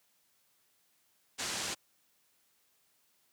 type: low-pass noise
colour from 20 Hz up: white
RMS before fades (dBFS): -37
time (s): 1.38-1.75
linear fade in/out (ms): 20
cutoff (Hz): 7900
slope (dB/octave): 24
effects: white hiss -72 dBFS RMS until 3.32 s + high-pass 80 Hz 12 dB/octave